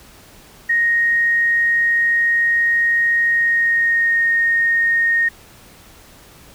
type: tone with pitch glide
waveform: sine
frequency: 1867 to 1852 Hz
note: A#6 to A#6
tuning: +2 to -12 cents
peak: -13 dBFS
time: 0.69-5.29 s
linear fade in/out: 10 ms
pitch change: -14 cents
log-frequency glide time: 3.23-4.26 s
effects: pink hiss -45 dBFS RMS until 6.54 s